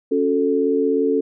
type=chord; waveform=sine; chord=F# minor; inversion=second; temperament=equal with one note detuned; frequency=277.2 / 363.2 / 440 Hz; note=C#4 / F#4 / A4; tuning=0 / -32 / 0 cents; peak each=-20 / -24 / -18 dBFS; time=0.11-1.21 s; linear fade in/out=10 ms; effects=none